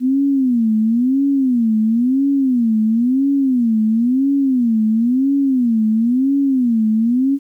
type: tone with vibrato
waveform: sine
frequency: 246.3 Hz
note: B3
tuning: 5 cents flat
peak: -12 dBFS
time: 0-7.39 s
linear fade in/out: 50 ms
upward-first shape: sine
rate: 0.98 Hz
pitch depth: 220 cents each way
effects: 9-bit